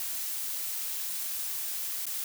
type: noise with dropouts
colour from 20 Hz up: blue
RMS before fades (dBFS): -34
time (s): 0-2.24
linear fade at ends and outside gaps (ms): 1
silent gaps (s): 2.055-2.066
effects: none